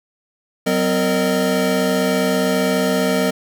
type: tone cluster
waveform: square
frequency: 186.3 / 255.5 / 460.3 / 614 Hz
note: F#3 / C4 / A#4 / D#5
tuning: +12 / -41 / -22 / -23 cents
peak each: -22 dBFS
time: 0.66-3.31 s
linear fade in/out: 10 ms
effects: none